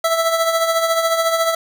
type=tone with tremolo; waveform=25% pulse; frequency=659.3 Hz; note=E5; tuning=in tune; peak=-9 dBFS; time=0.04-1.55 s; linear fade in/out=5 ms; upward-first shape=triangle; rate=14 Hz; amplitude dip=60%; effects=none